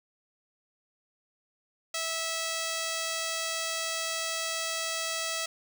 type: tone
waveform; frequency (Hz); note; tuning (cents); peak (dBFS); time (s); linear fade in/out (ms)
5% pulse; 653; E5; -17; -19; 1.94-5.46; 5
effects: none